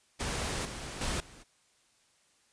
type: noise with level steps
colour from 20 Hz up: pink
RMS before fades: -34 / -41 / -33 / -53 dBFS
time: 0.19-1.44 s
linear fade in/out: 20 ms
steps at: 0.65 / 1.01 / 1.2 s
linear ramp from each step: 2 ms
effects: white hiss -68 dBFS RMS until 2.52 s + resampled to 22050 Hz